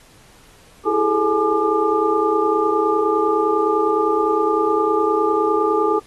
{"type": "tone cluster", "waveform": "sine", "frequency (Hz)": [330.8, 404.5, 434.3, 848, 1199], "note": ["E4", "G#4", "A4", "G#5", "D6"], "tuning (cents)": [6, -46, -23, 36, 36], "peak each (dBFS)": [-23, -22, -19, -23, -21], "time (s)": [0.85, 6], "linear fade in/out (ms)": 20, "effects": ["pink hiss -50 dBFS RMS until 6.06 s", "AAC 32 kbps"]}